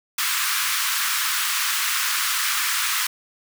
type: high-pass noise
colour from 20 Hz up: pink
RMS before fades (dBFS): -23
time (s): 0.18-3.07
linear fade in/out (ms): 5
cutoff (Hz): 1100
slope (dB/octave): 48
effects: none